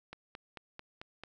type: click train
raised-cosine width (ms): 0.3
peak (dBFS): -28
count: 6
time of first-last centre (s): 0.13-1.236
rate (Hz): 4.52
effects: none